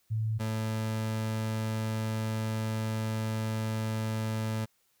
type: tone pair in turn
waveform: sine / 30% pulse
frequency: 110 / 110 Hz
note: A2 / A2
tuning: 0 / 0 cents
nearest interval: unison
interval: 0 cents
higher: neither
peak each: -27 dBFS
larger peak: neither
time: 0.1-0.39 / 0.39-4.66 s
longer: second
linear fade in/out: 20 ms
effects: white hiss -71 dBFS RMS until 5 s